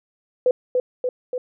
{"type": "tone with echo", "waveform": "sine", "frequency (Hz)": 502, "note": "B4", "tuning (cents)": 28, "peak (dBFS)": -13, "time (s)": [0.46, 0.51], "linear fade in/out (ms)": 2, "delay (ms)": 290, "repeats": 3, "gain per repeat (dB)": -3, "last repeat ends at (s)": 1.38, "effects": []}